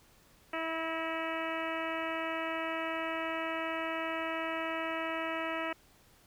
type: harmonic tone with a mistuned harmonic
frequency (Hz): 325.2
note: E4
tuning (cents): -23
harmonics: 1 / 2 / 3 / 4 / 5 / 6 / 7 / 8 / 9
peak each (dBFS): -40 / -38 / -42 / -40 / -45 / -42 / -44 / -44 / -48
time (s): 0.53-5.73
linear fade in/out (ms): 5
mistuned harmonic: 6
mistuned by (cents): -37
effects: pink hiss -63 dBFS RMS until 6.26 s